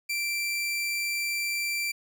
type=tone; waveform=sawtooth; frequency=2349 Hz; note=D7; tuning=in tune; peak=-24 dBFS; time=0.09-1.92 s; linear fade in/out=10 ms; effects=none